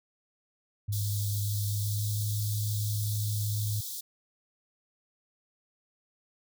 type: tone with pitch glide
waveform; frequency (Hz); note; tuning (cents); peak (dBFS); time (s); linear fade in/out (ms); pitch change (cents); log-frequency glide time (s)
sine; 102.5 to 105.02; G#2 to G#2; -22 to +20; -28; 0.88-3.81; 10; +42; 1.66-2.08
type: high-pass noise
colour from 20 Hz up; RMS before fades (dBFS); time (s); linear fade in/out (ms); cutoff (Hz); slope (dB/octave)
white; -38; 0.92-4.01; 10; 3400; 96
effects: none